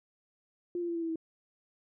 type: tone with pitch steps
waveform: sine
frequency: 350.3 / 344.9 / 339.5 / 334.3 / 329.1 / 324 Hz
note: F4 / F4 / F4 / E4 / E4 / E4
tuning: +5 / -22 / -49 / +24 / -3 / -30 cents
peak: -31 dBFS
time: 0.75-1.158 s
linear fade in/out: 2 ms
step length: 68 ms
effects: none